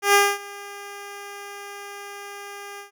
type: tone with ADSR envelope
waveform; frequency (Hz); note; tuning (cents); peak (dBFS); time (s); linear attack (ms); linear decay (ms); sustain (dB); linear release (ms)
10% pulse; 403.6; G#4; -49; -4; 0.02-2.91; 120; 240; -23; 120
effects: none